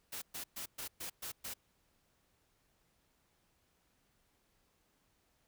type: noise bursts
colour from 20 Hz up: white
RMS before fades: -43 dBFS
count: 7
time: 0.12-1.54 s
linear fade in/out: 10 ms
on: 100 ms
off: 120 ms
effects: pink hiss -75 dBFS RMS until 5.47 s